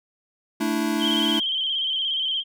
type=chord; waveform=square; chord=A suspended fourth; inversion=none; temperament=equal with one note detuned; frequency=220.9 / 293.7 / 329.6 Hz; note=A3 / D4 / E4; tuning=+7 / 0 / 0 cents; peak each=-27 dBFS; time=0.6-1.4 s; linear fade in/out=10 ms
type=tone with vibrato; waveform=sine; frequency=3145 Hz; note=G7; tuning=5 cents sharp; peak=-22 dBFS; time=0.99-2.44 s; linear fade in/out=50 ms; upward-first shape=square; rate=17 Hz; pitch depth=43 cents each way
effects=none